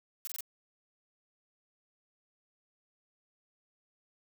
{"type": "noise bursts", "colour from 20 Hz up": "blue", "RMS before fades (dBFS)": -39, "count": 4, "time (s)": [0.25, 0.407], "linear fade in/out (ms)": 0, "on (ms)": 22, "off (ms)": 23, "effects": []}